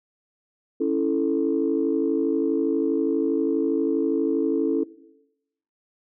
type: chord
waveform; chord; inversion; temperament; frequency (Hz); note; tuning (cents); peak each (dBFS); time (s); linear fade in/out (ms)
sine; A major; first; equal; 277.2 / 329.6 / 440; C#4 / E4 / A4; 0 / 0 / 0; -24; 0.8-4.84; 10
effects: noise-tail reverb RT60 0.9 s tail -18 dB re dry + tanh soft clip ceiling -11 dBFS